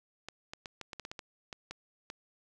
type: clicks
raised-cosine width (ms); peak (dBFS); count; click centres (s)
0.2; -24; 12; 0.286 / 0.535 / 0.658 / 0.813 / 0.932 / 0.997 / 1.051 / 1.115 / 1.192 / 1.528 / 1.71 / 2.101
effects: none